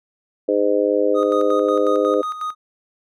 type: harmonic tone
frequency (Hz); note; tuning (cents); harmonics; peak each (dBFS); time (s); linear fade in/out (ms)
102.5; G#2; -22; 3 / 4 / 5 / 6; -22 / -20 / -18 / -24; 0.48-2.22; 10
type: tone with tremolo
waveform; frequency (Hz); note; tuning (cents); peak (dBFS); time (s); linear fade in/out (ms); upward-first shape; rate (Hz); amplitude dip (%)
triangle; 1244; D#6; -1; -20; 1.14-2.55; 50; square; 5.5; 60
effects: none